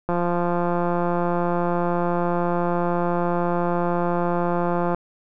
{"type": "click train", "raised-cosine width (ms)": 1, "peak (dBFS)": -10, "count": 846, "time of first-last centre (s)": [0.09, 4.946], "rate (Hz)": 174, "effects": []}